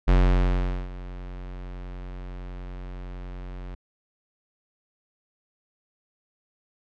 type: tone with ADSR envelope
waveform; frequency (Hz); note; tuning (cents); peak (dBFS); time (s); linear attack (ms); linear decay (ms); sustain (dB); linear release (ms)
square; 45.37; F#1; -33; -15; 0.07-3.75; 20; 790; -20; 5
effects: low-pass 3000 Hz 12 dB/octave